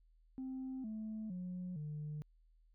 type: tone with pitch steps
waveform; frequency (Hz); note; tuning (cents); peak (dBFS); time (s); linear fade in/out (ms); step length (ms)
sine; 261.6 / 217.5 / 180.75 / 150.25; C4 / A3 / F#3 / D3; 0 / -20 / -40 / +40; -39; 0.38-2.22; 0; 460
effects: tanh soft clip ceiling -38 dBFS + added 40 Hz sine -65 dBFS peak until 2.74 s